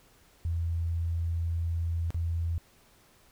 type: tone with dropouts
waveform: sine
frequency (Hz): 83.8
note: E2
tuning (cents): +29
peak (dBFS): -27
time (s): 0.45-2.58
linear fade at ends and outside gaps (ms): 0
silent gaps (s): 2.105-2.145
effects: pink hiss -61 dBFS RMS until 3.31 s